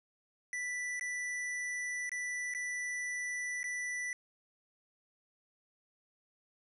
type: tone with dropouts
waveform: square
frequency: 1975.5 Hz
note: B6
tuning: in tune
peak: -36 dBFS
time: 0.53-4.13 s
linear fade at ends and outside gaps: 1 ms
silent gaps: 0.996-1.01 / 2.094-2.117 / 2.539-2.548 / 3.631-3.641 s
effects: resampled to 24000 Hz + 12-bit